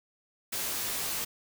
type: noise with comb filter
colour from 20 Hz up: white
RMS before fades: -33 dBFS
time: 0.52-1.25 s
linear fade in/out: 10 ms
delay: 16 ms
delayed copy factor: -0.5
effects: none